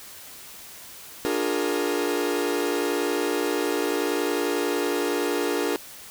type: chord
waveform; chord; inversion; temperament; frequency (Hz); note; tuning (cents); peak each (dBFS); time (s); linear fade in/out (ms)
40% pulse; Bb dominant seventh; first; equal with one note detuned; 293.7 / 354.7 / 415.3 / 466.2; D4 / F4 / Ab4 / Bb4; 0 / +27 / 0 / 0; -28; 1.25-5.76; 0
effects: white hiss -43 dBFS RMS until 6.1 s